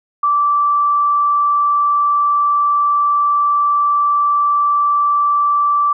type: tone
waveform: sine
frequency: 1165 Hz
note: D6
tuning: 14 cents flat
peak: -11 dBFS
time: 0.23-5.93 s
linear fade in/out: 5 ms
effects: none